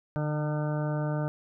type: harmonic tone with a mistuned harmonic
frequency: 151 Hz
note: D3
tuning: 48 cents sharp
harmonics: 1 / 2 / 3 / 4 / 5 / 6 / 8 / 9 / 10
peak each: -28 / -36 / -41 / -35 / -45 / -42 / -45 / -47 / -45 dBFS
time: 0.16-1.28 s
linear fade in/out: 0 ms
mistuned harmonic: 1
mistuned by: -21 cents
effects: none